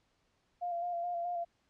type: tone with vibrato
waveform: sine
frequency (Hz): 696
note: F5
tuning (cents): -6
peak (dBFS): -33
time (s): 0.61-1.45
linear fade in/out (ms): 20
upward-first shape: square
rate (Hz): 4.7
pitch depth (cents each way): 25
effects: pink hiss -75 dBFS RMS until 1.69 s + low-pass 6000 Hz 12 dB/octave